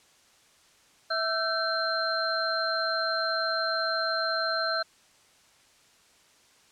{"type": "tone cluster", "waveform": "sine", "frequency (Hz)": [653, 1337, 1545, 4149], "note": ["E5", "E6", "G6", "C8"], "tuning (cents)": [-17, 24, -26, -15], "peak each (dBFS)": -31, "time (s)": [1.1, 4.83], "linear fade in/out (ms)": 10, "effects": ["white hiss -60 dBFS RMS until 6.71 s", "low-pass 8000 Hz 12 dB/octave"]}